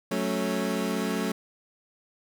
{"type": "chord", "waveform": "25% pulse", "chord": "F# minor", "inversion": "none", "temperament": "equal", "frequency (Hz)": [185, 220, 277.2], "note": ["F#3", "A3", "C#4"], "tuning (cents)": [0, 0, 0], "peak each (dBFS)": [-27, -26, -28], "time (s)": [0.11, 1.32], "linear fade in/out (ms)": 5, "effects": []}